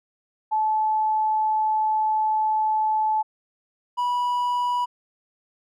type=tone pair in turn; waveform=sine / triangle; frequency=866 / 978.2 Hz; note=A5 / B5; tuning=-28 / -17 cents; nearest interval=major second; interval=211 cents; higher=second; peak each=-19 dBFS; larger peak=neither; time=0.51-3.23 / 3.97-4.86 s; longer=first; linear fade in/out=20 ms; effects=none